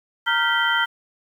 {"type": "tone cluster", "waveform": "sine", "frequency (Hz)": [926, 1392, 1548, 1960, 3122], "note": ["A#5", "F6", "G6", "B6", "G7"], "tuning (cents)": [-12, -6, -22, -14, -8], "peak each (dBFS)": [-25, -21, -26, -25, -25], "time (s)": [0.26, 0.86], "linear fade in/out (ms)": 20, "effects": ["8-bit"]}